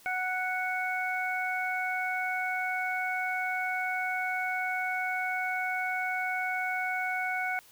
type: harmonic tone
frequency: 740 Hz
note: F#5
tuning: in tune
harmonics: 1 / 2 / 3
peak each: -33 / -33 / -33 dBFS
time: 0.06-7.59 s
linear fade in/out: 0 ms
effects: white hiss -57 dBFS RMS until 7.71 s